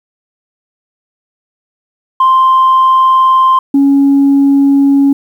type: tone pair in turn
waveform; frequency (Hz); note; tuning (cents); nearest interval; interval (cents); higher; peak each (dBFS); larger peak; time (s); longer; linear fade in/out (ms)
sine; 1046.5 / 278; C6 / C#4; 0 / +5; octave + major seventh; 2295; first; -3; neither; 2.2-3.59 / 3.74-5.13; neither; 5
effects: tanh soft clip ceiling -2 dBFS + 7-bit